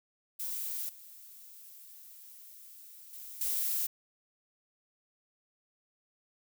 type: noise with level steps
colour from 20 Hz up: violet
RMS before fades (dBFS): -37 / -52 / -46 / -32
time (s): 0.39-3.87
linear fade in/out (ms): 10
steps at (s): 0.89 / 3.13 / 3.41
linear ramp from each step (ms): 2
effects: none